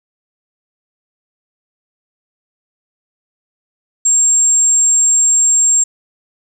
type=tone; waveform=sine; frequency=7459 Hz; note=A#8; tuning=in tune; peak=-6 dBFS; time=4.05-5.84 s; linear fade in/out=10 ms; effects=tanh soft clip ceiling -7 dBFS + 7-bit